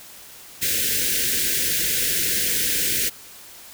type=band-stop noise; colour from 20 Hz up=white; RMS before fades=-22 dBFS; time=0.61-3.1 s; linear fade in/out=20 ms; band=540 to 1500 Hz; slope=96 dB/octave; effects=white hiss -43 dBFS RMS until 3.73 s